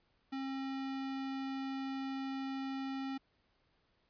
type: tone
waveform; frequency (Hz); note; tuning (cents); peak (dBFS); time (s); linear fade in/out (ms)
square; 268.7; C4; +46; -38; 0.32-3.18; 10
effects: pink hiss -75 dBFS RMS until 4.09 s + resampled to 11025 Hz

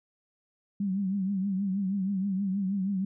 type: tone with vibrato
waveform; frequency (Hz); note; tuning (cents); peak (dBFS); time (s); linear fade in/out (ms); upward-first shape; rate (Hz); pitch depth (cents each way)
sine; 194.3; G3; -15; -26; 0.8-3.05; 5; triangle; 6.3; 100
effects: none

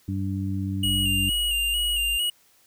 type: harmonic tone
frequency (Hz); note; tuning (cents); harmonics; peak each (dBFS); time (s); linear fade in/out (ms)
96.7; G2; -23; 1 / 2 / 3; -27 / -30 / -32; 0.08-1.3; 5
type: tone with vibrato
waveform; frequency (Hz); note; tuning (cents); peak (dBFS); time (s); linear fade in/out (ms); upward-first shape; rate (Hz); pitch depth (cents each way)
square; 2850; F7; +34; -23; 0.83-2.3; 5; square; 2.2; 33
type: tone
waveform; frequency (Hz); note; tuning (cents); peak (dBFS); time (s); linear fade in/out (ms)
sine; 51.91; G#1; 0; -31; 0.84-2.18; 20
effects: white hiss -60 dBFS RMS until 2.66 s

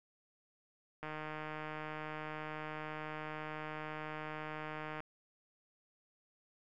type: click train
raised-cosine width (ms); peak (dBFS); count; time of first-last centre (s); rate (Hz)
0.5; -28; 613; 1.03-5.004; 154
effects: none

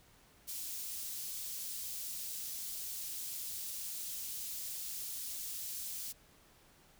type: high-pass noise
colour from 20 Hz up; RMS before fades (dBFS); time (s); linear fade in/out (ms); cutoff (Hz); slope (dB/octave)
white; -42; 0.47-6.13; 20; 4400; 12
effects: pink hiss -64 dBFS RMS until 6.99 s

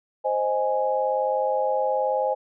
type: chord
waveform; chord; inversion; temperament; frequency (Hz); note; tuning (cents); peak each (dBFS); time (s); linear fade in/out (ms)
sine; Ab major; first; equal; 523.3 / 622.3 / 830.6; C5 / Eb5 / Ab5; 0 / 0 / 0; -24 / -27 / -25; 0.24-2.35; 20
effects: none

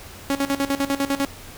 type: tone with tremolo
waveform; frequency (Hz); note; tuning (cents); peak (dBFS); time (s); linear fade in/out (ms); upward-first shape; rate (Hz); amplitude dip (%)
sawtooth; 277.2; C#4; 0; -15; 0.3-1.25; 0; square; 10; 80
effects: added 92 Hz sine -47 dBFS peak until 1.57 s + pink hiss -41 dBFS RMS until 1.57 s

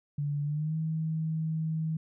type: tone with pitch glide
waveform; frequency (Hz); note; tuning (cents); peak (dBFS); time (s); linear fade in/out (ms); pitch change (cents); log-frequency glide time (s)
sine; 145.1 to 159.15; D3 to D#3; -21 to +39; -28; 0.18-1.97; 5; +160; 0.43-0.76
effects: none

